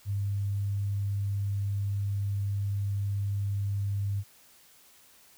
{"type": "tone", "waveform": "sine", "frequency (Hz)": 100.2, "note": "G2", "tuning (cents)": 38, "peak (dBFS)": -27, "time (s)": [0.05, 4.24], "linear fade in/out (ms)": 50, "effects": ["white hiss -58 dBFS RMS until 5.37 s"]}